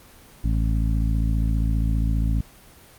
harmonic tone, 55 Hz, A1, in tune, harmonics 1 / 2 / 3 / 4 / 5, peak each -20 / -26 / -30 / -32 / -34 dBFS, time 0.44-2.41 s, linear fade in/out 5 ms, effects pink hiss -49 dBFS RMS until 2.98 s + Opus 24 kbps

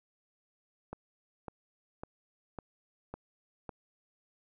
click train, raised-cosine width 1 ms, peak -26 dBFS, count 6, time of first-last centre 0.93-3.692 s, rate 1.81 Hz, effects none

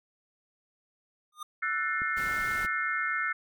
square tone with exponential growth, 1219 Hz, D#6, 36 cents flat, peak -34 dBFS, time 1.32-1.43 s, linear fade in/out 5 ms, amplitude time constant 22 ms
sine chord, F# half-diminished seventh, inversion third, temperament just, 1332 / 1480 / 1776 / 2131 Hz, E6 / F#6 / A6 / C7, +18 / 0 / +16 / +31 cents, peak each -33 dBFS, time 1.62-3.33 s, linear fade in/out 10 ms
clicks, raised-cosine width 3 ms, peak -30 dBFS, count 2, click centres 2.019 / 2.648 s
pink noise, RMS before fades -42 dBFS, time 2.16-2.67 s, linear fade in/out 20 ms
effects none

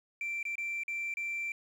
sine tone with dropouts, 2349 Hz, D7, in tune, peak -31 dBFS, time 0.21-1.52 s, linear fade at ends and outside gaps 2 ms, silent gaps 0.429-0.452 / 0.555-0.581 / 0.835-0.88 / 1.14-1.17 s, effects tanh soft clip ceiling -31 dBFS + 10-bit

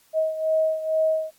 sine beating tone pair, 633 / 635.2 Hz, D#5 / D#5, +30 / +36 cents, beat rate 2.2 Hz, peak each -21 / -26 dBFS, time 0.13-1.31 s, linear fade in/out 50 ms, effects white hiss -59 dBFS RMS until 1.38 s + AAC 64 kbps

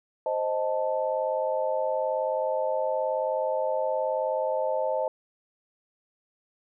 sine chord, A diminished, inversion first, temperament equal, 523.3 / 622.3 / 880 Hz, C5 / Eb5 / A5, 0 / 0 / 0 cents, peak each -28 / -28 / -31 dBFS, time 0.26-5.08 s, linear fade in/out 2 ms, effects none

